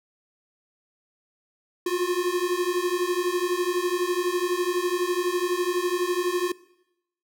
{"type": "beating tone pair", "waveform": "square", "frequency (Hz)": [351, 363], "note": ["F4", "F#4"], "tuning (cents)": [9, -33], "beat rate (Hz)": 12, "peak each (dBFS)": -27, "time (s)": [1.86, 6.52], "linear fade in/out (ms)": 5, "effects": ["noise-tail reverb RT60 0.8 s tail -20 dB re dry"]}